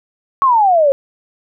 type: exponential sweep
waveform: sine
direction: down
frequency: 1126 to 535 Hz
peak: -8 dBFS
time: 0.42-0.92 s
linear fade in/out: 0 ms
effects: none